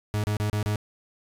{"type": "tone bursts", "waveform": "40% pulse", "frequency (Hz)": 105.1, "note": "G#2", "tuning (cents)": 21, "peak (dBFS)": -23, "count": 5, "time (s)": [0.14, 0.758], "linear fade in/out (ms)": 0, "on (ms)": 98, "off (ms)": 32, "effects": ["resampled to 32000 Hz", "9-bit"]}